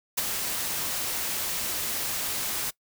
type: noise with ADSR envelope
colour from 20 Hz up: white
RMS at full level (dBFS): -24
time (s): 0.17-2.71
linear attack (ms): 13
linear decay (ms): 24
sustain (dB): -6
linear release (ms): 17
effects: noise-tail reverb RT60 0.1 s tail -21 dB re dry